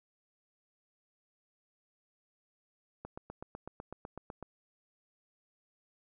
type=click train; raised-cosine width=1 ms; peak=-28 dBFS; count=12; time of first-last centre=3.05-4.427 s; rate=7.99 Hz; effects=none